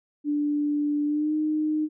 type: tone with pitch glide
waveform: sine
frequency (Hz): 293.7 to 307.1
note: D4 to D#4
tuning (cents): 0 to -23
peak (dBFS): -22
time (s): 0.24-1.89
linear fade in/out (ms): 50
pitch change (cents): +77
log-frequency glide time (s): 1.05-1.34
effects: none